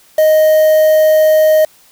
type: tone with quantisation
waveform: triangle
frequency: 622.3 Hz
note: D#5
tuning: in tune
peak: -4 dBFS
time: 0.18-1.65 s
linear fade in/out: 5 ms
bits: 4
effects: white hiss -47 dBFS RMS until 1.91 s